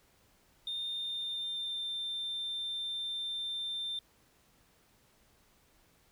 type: tone with pitch glide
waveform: triangle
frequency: 3630 to 3580 Hz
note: A#7 to A7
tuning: -47 to +29 cents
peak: -32 dBFS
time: 0.67-3.99 s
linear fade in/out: 2 ms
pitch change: -24 cents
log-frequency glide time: 0.88-1.91 s
effects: tanh soft clip ceiling -31 dBFS + pink hiss -67 dBFS RMS until 6.11 s